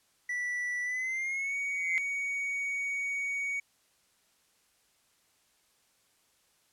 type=tone with pitch glide; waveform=triangle; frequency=1963 to 2242 Hz; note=B6 to C#7; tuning=-11 to +19 cents; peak=-29 dBFS; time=0.29-3.6 s; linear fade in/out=5 ms; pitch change=+230 cents; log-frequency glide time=0.83-1.56 s
type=tone with exponential growth; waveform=sine; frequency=2072 Hz; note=C7; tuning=17 cents flat; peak=-24 dBFS; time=1.54-1.98 s; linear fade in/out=0 ms; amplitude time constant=94 ms
effects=white hiss -69 dBFS RMS until 6.72 s + low-pass 11000 Hz 12 dB/octave